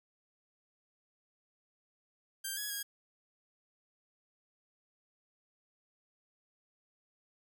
5% pulse tone with pitch steps, 1582 / 1674 / 1637 Hz, G6 / G#6 / G#6, +15 / +13 / -25 cents, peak -26 dBFS, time 2.44-2.83 s, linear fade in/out 10 ms, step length 130 ms, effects none

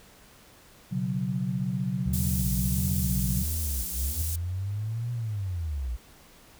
sine chord, B suspended second, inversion none, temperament just, 123.47 / 138.9 / 185.21 Hz, B2 / C#3 / F#3, 0 / +4 / +2 cents, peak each -32 / -31 / -29 dBFS, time 0.91-3.44 s, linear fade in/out 20 ms
triangle tone with vibrato, 69 Hz, C#2, 7 cents flat, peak -26 dBFS, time 2.06-4.22 s, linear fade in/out 5 ms, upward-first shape sine, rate 1.5 Hz, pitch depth 260 cents each way
pink high-pass noise, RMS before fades -34 dBFS, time 2.13-4.36 s, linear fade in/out 5 ms, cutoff 9300 Hz, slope 12 dB/octave
sine linear two-way sweep, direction up then down, 55.7 to 121.8 to 55.7 Hz, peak -28 dBFS, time 3.81-5.97 s, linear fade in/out 20 ms, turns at 5.12 s
effects pink hiss -54 dBFS RMS until 6.59 s

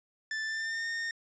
45% pulse tone with pitch glide, 1760 to 1831.6 Hz, A6 to A#6, 0 to -31 cents, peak -32 dBFS, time 0.31-1.11 s, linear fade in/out 2 ms, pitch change +69 cents, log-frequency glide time 0.44-0.87 s, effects resampled to 16000 Hz

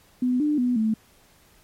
sine tone with pitch steps, 250.3 / 298.7 / 247 / 219.3 Hz, B3 / D4 / B3 / A3, +23 / +29 / 0 / -6 cents, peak -19 dBFS, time 0.22-0.94 s, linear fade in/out 5 ms, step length 180 ms, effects pink hiss -57 dBFS RMS until 1.63 s + MP3 64 kbps

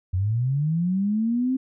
sine linear sweep, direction up, 87.31 to 265.3 Hz, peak -20 dBFS, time 0.13-1.57 s, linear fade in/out 10 ms, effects none

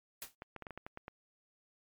white noise with exponential decay, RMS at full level -40 dBFS, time 0.22-0.35 s, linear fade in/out 1 ms, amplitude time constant 27 ms
clicks, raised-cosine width 0.5 ms, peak -29 dBFS, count 9, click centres 0.421 / 0.563 / 0.623 / 0.668 / 0.707 / 0.776 / 0.865 / 0.974 / 1.081 s
effects MP3 96 kbps

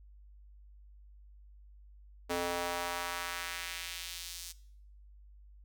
square tone with high-pass filter sweep, 87.31 Hz, F2, in tune, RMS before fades -38 dBFS, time 2.29-4.53 s, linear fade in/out 20 ms, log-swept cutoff 400 to 5600 Hz, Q 1.1, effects noise-tail reverb RT60 0.7 s tail -20 dB re dry + added 50 Hz sine -53 dBFS peak until 5.64 s

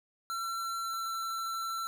square tone with pitch glide, 1353 to 1343.7 Hz, E6 to E6, +45 to +33 cents, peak -34 dBFS, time 0.3-1.87 s, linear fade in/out 0 ms, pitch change -12 cents, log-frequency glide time 0.63-1.12 s, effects none

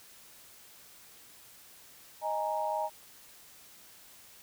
sine chord, D# suspended fourth, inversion none, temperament just, 622.3 / 829.7 / 933.4 Hz, D#5 / G#5 / A#5, 0 / -2 / +2 cents, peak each -34 dBFS, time 2.21-2.9 s, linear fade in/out 50 ms, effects white hiss -55 dBFS RMS until 4.42 s

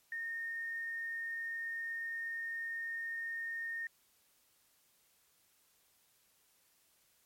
sine tone with quantisation, 1836 Hz, A#6, 27 cents flat, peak -37 dBFS, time 0.12-3.87 s, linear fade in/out 2 ms, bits 11, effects white hiss -71 dBFS RMS until 7.25 s + MP3 64 kbps

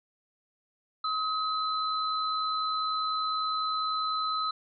sine tone pair together, 1271 / 4035 Hz, D#6 / B7, +36 / +36 cents, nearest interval octave + minor sixth, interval 2000 cents, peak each -28 / -34 dBFS, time 1.04-4.51 s, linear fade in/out 5 ms, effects none

